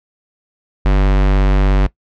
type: tone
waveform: square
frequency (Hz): 48.4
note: G1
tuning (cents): -21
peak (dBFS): -10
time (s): 0.85-1.87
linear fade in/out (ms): 10
effects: noise-tail reverb RT60 0.1 s tail -19 dB re dry + low-pass 3000 Hz 12 dB/octave